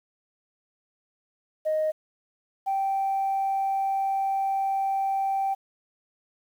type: tone pair in turn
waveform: sine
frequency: 622.3 / 779.8 Hz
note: D#5 / G5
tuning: 0 / -9 cents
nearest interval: major third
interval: 391 cents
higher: second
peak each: -21 / -22 dBFS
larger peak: first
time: 1.65-1.92 / 2.66-5.55 s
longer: second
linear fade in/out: 20 ms
effects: tanh soft clip ceiling -19 dBFS + 9-bit